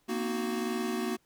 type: chord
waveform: square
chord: C half-diminished seventh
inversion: third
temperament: equal with one note detuned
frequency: 233.1 / 255.1 / 311.1 / 370 Hz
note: Bb3 / C4 / Eb4 / Gb4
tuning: 0 / -44 / 0 / 0 cents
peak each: -34 / -40 / -40 / -35 dBFS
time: 0.08-1.17 s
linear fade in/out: 20 ms
effects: pink hiss -70 dBFS RMS until 1.25 s